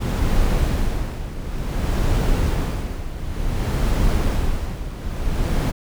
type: noise with tremolo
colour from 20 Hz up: brown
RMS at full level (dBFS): -17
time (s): 0-5.72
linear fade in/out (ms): 20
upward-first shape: sine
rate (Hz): 0.56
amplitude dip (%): 75
effects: none